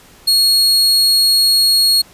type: tone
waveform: 40% pulse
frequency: 4307 Hz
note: C8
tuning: 49 cents sharp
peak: -8 dBFS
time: 0.27-2.02 s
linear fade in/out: 10 ms
effects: pink hiss -44 dBFS RMS until 2.13 s + resampled to 32000 Hz